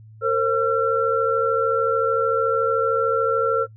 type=tone cluster; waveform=sine; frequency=458.5 / 532 / 1356 Hz; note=A#4 / C5 / E6; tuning=-29 / +29 / +49 cents; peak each=-20 / -23 / -21 dBFS; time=0.21-3.67 s; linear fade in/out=50 ms; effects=noise-tail reverb RT60 0.1 s tail -20 dB re dry + added 109 Hz sine -42 dBFS peak until 3.76 s